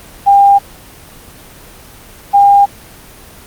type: tone pair in turn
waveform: sine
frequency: 800 / 803.9 Hz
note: G5 / G5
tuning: +35 / +43 cents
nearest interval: unison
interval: 8 cents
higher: second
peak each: -3 dBFS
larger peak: neither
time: 0.26-0.59 / 2.33-2.66 s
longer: neither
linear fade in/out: 20 ms
effects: pink hiss -36 dBFS RMS until 3.46 s + Opus 24 kbps